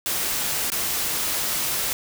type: noise with dropouts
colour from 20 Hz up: white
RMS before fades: -25 dBFS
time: 0.06-1.93 s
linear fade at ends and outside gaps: 1 ms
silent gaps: 0.702-0.719 s
effects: none